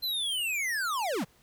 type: linear sweep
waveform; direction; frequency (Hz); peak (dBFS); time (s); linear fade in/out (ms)
square; down; 4143 to 130.81; -29; 0.02-1.25; 20
effects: pink hiss -63 dBFS RMS until 1.42 s